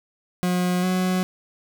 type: tone pair in turn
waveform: 40% pulse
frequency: 180 / 184.21 Hz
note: F#3 / F#3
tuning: -47 / -7 cents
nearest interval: unison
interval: 40 cents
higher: second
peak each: -19 dBFS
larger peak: neither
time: 0.43-0.83 / 0.83-1.23 s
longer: neither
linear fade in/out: 0 ms
effects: none